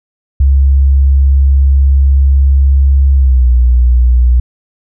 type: tone with pitch glide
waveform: sine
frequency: 68.2 to 61.11 Hz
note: C#2 to B1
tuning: -28 to -18 cents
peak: -4 dBFS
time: 0.4-4.4 s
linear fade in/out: 5 ms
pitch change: -190 cents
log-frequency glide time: 3.14-3.49 s
effects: none